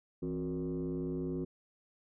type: tone with frequency modulation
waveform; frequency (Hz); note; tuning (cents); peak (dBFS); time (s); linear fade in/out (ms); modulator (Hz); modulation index
sine; 263.9; C4; +15; -32; 0.22-1.45; 10; 98.7; 1.4
effects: tanh soft clip ceiling -30 dBFS

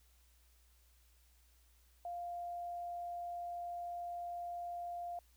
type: tone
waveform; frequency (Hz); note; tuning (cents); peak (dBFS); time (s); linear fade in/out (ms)
sine; 698.5; F5; 0; -40; 2.05-5.19; 2
effects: added 60 Hz sine -66 dBFS peak until 5.36 s + white hiss -72 dBFS RMS until 5.36 s

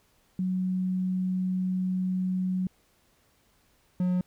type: tone pair in turn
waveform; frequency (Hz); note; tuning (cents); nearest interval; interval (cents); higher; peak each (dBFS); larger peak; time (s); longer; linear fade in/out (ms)
sine / triangle; 185 / 180.88; F#3 / F#3; 0 / -39; unison; 39; first; -25 / -21; second; 0.39-2.67 / 4-4.21; first; 2
effects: pink hiss -66 dBFS RMS until 4.26 s

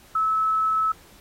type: tone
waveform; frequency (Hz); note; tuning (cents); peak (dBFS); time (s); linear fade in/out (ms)
sine; 1300; E6; -24; -19; 0.15-0.92; 5
effects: pink hiss -52 dBFS RMS until 1.2 s + AAC 48 kbps

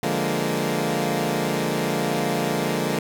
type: chord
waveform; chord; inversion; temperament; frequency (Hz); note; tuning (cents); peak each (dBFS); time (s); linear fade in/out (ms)
15% pulse; Bb dominant seventh; first; equal; 146.83 / 174.61 / 207.7 / 233.1; D3 / F3 / Ab3 / Bb3; 0 / 0 / 0 / 0; -21; 0.03-2.99; 2
effects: 8-bit

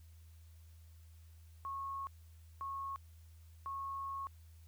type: tone bursts at uneven times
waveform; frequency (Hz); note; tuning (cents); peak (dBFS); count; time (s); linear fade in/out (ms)
sine; 1095; C#6; -22; -39; 3; 1.65-2.07 / 2.61-2.96 / 3.66-4.27; 0
effects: added 81 Hz sine -55 dBFS peak until 4.67 s + white hiss -71 dBFS RMS until 4.67 s

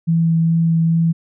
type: tone with vibrato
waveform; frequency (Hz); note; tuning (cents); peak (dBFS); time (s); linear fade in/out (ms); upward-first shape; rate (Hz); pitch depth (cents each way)
sine; 164.81; E3; 0; -12; 0.07-1.13; 20; sine; 2.4; 9
effects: none

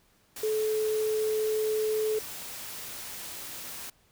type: tone in noise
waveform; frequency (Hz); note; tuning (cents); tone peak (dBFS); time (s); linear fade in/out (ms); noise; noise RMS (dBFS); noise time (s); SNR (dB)
sine; 432.7; A4; -29; -25; 0.43-2.19; 5; white; -40; 0.36-3.9; +12
effects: pink hiss -65 dBFS RMS until 4.11 s

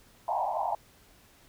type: band-pass noise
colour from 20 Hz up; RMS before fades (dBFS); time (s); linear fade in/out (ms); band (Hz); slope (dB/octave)
white; -30; 0.28-0.75; 2; 630 to 960; 96
effects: pink hiss -59 dBFS RMS until 1.48 s

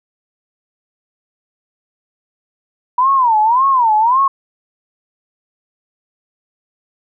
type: tone with vibrato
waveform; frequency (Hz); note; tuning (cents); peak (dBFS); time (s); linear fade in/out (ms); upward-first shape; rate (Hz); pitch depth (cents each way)
sine; 966; B5; -39; -9; 2.98-4.28; 5; sine; 1.8; 220
effects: none

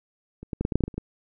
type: clicks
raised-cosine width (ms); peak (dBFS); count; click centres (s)
3; -26 / -17 / -13 / -10 / -13 / -6 / -14 / -9 / -20 / -29 / -16; 11; 0.43 / 0.532 / 0.61 / 0.651 / 0.722 / 0.756 / 0.807 / 0.838 / 0.88 / 0.942 / 0.98
effects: none

